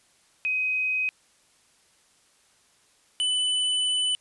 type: tone pair in turn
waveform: sine / square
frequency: 2519 / 2996 Hz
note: D#7 / F#7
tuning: +21 / +21 cents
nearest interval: minor third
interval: 300 cents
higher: second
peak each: -23 dBFS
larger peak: neither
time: 0.45-1.09 / 3.2-4.15 s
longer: second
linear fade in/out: 0 ms
effects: white hiss -62 dBFS RMS until 4.2 s + resampled to 24000 Hz